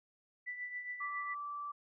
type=tone with tremolo; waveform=sine; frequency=1977 Hz; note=B6; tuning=1 cent sharp; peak=-37 dBFS; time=0.46-1.35 s; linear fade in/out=20 ms; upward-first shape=triangle; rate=7.3 Hz; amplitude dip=65%
type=tone; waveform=sine; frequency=1164 Hz; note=D6; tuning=16 cents flat; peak=-39 dBFS; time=1-1.72 s; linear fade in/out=10 ms
effects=none